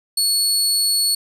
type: tone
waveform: 25% pulse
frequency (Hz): 4397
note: C#8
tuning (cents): -15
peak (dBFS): -11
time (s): 0.17-1.15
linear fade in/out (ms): 5
effects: none